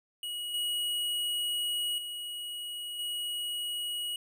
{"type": "tone with level steps", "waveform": "square", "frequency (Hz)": 2907, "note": "F#7", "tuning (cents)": -31, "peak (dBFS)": [-35, -30, -37, -33], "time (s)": [0.23, 4.16], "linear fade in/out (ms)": 2, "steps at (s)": [0.54, 1.98, 2.99], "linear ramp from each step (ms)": 2, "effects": []}